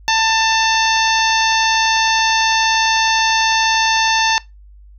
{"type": "harmonic tone with a mistuned harmonic", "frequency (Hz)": 891, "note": "A5", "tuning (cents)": 22, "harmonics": [1, 2, 3, 4, 5, 6, 7], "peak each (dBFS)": [-16, -19, -21, -22, -23, -24, -24], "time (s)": [0.08, 4.38], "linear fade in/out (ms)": 0, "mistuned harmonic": 7, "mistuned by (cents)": -15, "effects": ["noise-tail reverb RT60 0.2 s tail -21 dB re dry", "added 50 Hz sine -39 dBFS peak until 4.98 s"]}